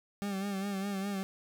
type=tone with vibrato; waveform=40% pulse; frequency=197.2 Hz; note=G3; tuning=11 cents sharp; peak=-32 dBFS; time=0.22-1.23 s; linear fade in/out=0 ms; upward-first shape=sine; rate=4.9 Hz; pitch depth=55 cents each way; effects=none